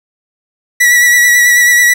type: tone with vibrato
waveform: 45% pulse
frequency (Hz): 1943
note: B6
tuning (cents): -29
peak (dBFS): -5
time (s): 0.8-1.94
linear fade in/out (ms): 10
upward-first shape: triangle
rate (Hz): 9.2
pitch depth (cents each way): 30
effects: none